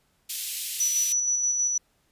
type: high-pass noise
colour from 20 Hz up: white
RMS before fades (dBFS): -31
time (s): 0.29-1.13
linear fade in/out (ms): 10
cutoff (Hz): 2600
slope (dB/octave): 24
type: tone with tremolo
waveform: sine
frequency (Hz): 5920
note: F#8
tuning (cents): 0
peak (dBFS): -21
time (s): 0.8-1.78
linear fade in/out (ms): 5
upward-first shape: square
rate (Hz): 6.3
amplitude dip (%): 30
effects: pink hiss -68 dBFS RMS until 2.11 s + resampled to 32000 Hz